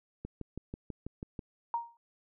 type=click train; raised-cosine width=3 ms; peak=-26 dBFS; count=8; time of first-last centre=0.25-1.392 s; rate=6.13 Hz
type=tone with exponential decay; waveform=sine; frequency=935 Hz; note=A#5; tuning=5 cents sharp; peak=-26 dBFS; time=1.74-1.97 s; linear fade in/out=1 ms; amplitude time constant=48 ms
effects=none